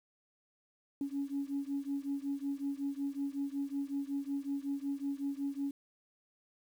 sine beating tone pair, 277.2 / 282.6 Hz, C#4 / C#4, 0 / +34 cents, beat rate 5.4 Hz, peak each -36 / -37 dBFS, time 1.01-5.71 s, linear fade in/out 2 ms, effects tanh soft clip ceiling -27 dBFS + 10-bit

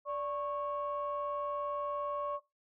sine tone pair together, 582.7 / 1100 Hz, D5 / C#6, -14 / -14 cents, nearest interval major seventh, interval 1100 cents, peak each -35 / -36 dBFS, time 0.05-2.4 s, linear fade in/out 50 ms, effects noise-tail reverb RT60 0.2 s tail -18 dB re dry + tanh soft clip ceiling -27 dBFS

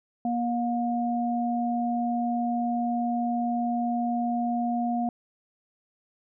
sine tone pair together, 238.4 / 714 Hz, A#3 / F5, +39 / +38 cents, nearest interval octave + perfect fifth, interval 1899 cents, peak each -26 / -28 dBFS, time 0.25-5.09 s, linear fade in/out 2 ms, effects none

